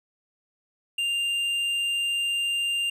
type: tone with tanh clipping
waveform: triangle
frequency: 2794 Hz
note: F7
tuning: in tune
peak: -25 dBFS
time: 0.98-2.9 s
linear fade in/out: 5 ms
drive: 11 dB
effects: none